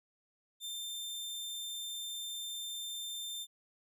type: tone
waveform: sawtooth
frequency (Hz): 3585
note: A7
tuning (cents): +32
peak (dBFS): -36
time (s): 0.6-3.47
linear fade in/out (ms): 50
effects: none